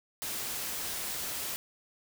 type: noise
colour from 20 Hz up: white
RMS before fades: -36 dBFS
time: 0.22-1.56 s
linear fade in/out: 0 ms
effects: none